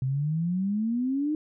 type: exponential sweep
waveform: sine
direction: up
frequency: 127.6 to 311.1 Hz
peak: -24 dBFS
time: 0.02-1.35 s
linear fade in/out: 2 ms
effects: none